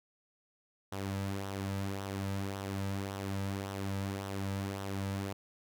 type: tone with flanger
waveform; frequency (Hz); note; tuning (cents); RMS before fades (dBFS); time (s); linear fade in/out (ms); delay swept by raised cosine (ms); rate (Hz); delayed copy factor
sawtooth; 98; G2; 0; -37; 0.92-5.33; 5; 0.42 to 2.82; 1.8; -0.5
effects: none